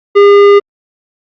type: tone with tanh clipping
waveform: sine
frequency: 404.7 Hz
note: G#4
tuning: 45 cents flat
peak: -3 dBFS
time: 0.15-0.6 s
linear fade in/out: 20 ms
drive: 13 dB
effects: Opus 48 kbps